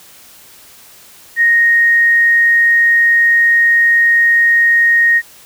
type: tone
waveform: sine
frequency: 1864.7 Hz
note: A#6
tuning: in tune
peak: -7 dBFS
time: 1.36-5.22 s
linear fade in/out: 50 ms
effects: white hiss -41 dBFS RMS until 5.45 s